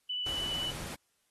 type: tone with vibrato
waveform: sine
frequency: 2975 Hz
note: F#7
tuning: 9 cents sharp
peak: -32 dBFS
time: 0.09-0.71 s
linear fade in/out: 10 ms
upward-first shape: triangle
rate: 13 Hz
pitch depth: 11 cents each way
type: noise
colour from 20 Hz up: pink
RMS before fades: -42 dBFS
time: 0.26-0.95 s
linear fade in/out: 5 ms
effects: white hiss -75 dBFS RMS until 1.3 s + AAC 32 kbps